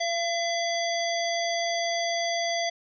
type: harmonic tone with a mistuned harmonic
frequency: 674 Hz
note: E5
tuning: 38 cents sharp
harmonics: 1 / 3 / 5 / 7 / 9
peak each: -27 / -32 / -34 / -35 / -37 dBFS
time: 0-2.7 s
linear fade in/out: 10 ms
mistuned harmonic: 1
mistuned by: +19 cents
effects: none